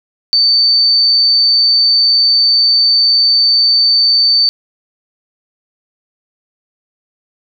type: tone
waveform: sine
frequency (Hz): 4559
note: C#8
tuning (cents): +48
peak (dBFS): -7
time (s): 0.33-4.49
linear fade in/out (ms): 0
effects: none